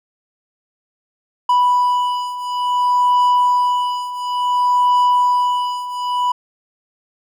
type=beating tone pair; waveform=triangle; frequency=986 / 986.57 Hz; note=B5 / B5; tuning=-3 / -2 cents; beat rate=0.57 Hz; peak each=-17 / -13 dBFS; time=1.49-6.32 s; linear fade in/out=5 ms; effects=none